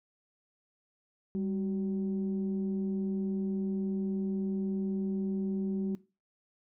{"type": "tone pair together", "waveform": "sine", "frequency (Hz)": [197, 375.8], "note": ["G3", "F#4"], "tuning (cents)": [9, 27], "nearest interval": "major seventh", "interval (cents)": 1118, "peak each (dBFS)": [-30, -37], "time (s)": [1.35, 5.95], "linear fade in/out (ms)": 0, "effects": ["noise-tail reverb RT60 0.3 s tail -19 dB re dry", "tanh soft clip ceiling -23 dBFS"]}